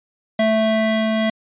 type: tone pair together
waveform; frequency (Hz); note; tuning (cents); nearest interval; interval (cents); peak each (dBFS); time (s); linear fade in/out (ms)
square; 220 / 659.3; A3 / E5; 0 / 0; octave + perfect fifth; 1900; -19; 0.39-1.3; 5
effects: resampled to 8000 Hz